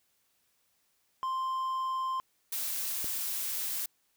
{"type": "tone", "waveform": "triangle", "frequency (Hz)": 1046.5, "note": "C6", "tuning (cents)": 0, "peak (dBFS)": -28, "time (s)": [1.23, 2.2], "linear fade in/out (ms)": 0}
{"type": "noise", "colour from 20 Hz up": "blue", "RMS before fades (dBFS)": -34, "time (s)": [2.52, 3.86], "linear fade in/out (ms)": 5}
{"type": "click", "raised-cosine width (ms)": 2, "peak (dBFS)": -30, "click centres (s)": 3.044}
{"effects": ["white hiss -73 dBFS RMS until 4.16 s"]}